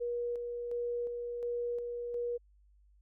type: tone with tremolo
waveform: sine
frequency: 479.3 Hz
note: A#4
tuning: 48 cents sharp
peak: -32 dBFS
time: 0-2.38 s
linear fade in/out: 20 ms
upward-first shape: square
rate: 1.4 Hz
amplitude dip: 35%
effects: added 50 Hz sine -61 dBFS peak until 3.01 s

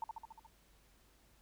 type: tone with echo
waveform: sine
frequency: 899 Hz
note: A5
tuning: 37 cents sharp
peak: -36 dBFS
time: 0.02-0.04 s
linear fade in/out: 2 ms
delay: 71 ms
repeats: 6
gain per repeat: -3 dB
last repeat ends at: 0.466 s
effects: added 50 Hz sine -69 dBFS peak until 1.41 s + pink hiss -69 dBFS RMS until 1.41 s

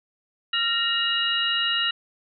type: tone cluster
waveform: sine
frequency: 1378 / 1853 / 2853 / 3882 Hz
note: F6 / A#6 / F7 / B7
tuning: -24 / -11 / +36 / -31 cents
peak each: -29 / -29 / -23 / -29 dBFS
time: 0.53-1.91 s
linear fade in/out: 5 ms
effects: none

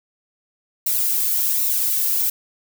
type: noise with flanger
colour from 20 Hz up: violet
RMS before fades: -20 dBFS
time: 0.86-2.3 s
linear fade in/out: 5 ms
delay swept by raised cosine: 0.61 to 2.11 ms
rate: 1.3 Hz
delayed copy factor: -0.55
effects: none

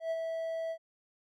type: tone with ADSR envelope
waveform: triangle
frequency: 654 Hz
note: E5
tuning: 14 cents flat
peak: -27 dBFS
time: 0-0.78 s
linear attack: 110 ms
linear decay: 40 ms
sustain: -4 dB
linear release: 70 ms
effects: none

